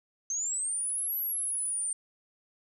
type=linear two-way sweep; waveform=sine; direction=up then down; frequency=6230 to 11840 to 8820 Hz; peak=-29 dBFS; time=0.3-1.93 s; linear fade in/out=2 ms; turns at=1.18 s; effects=11-bit